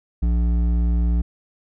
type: tone with hard clipping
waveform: sine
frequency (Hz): 58.5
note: A#1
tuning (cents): +7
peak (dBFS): -18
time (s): 0.22-1.22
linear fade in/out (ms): 10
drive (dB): 9
effects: none